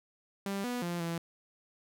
sawtooth tone with pitch steps, 197.6 / 245.2 / 173.3 / 167.9 Hz, G3 / B3 / F3 / E3, +14 / -12 / -13 / +32 cents, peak -29 dBFS, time 0.46-1.18 s, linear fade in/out 2 ms, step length 180 ms, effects none

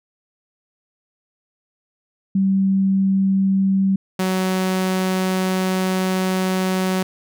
sine / sawtooth tone pair in turn, 193.2 / 186.83 Hz, G3 / F#3, -25 / +17 cents, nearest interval minor second, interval 58 cents, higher first, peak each -14 dBFS, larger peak neither, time 2.35-3.96 / 4.19-7.03 s, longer second, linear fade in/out 5 ms, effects none

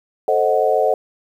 sine chord, A diminished seventh, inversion none, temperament equal with one note detuned, 440 / 528.1 / 622.3 / 740 Hz, A4 / C5 / Eb5 / Gb5, 0 / +16 / 0 / 0 cents, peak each -19 dBFS, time 0.28-0.94 s, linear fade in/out 2 ms, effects 8-bit

